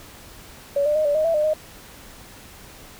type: tone with pitch steps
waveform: sine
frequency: 566 / 596 / 618 / 580 / 622 / 662 / 604 / 619 Hz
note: C#5 / D5 / D#5 / D5 / D#5 / E5 / D5 / D#5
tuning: +36 / +25 / -12 / -22 / -1 / +7 / +48 / -9 cents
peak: -17 dBFS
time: 0.76-1.536 s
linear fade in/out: 5 ms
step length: 97 ms
effects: pink hiss -44 dBFS RMS until 2.99 s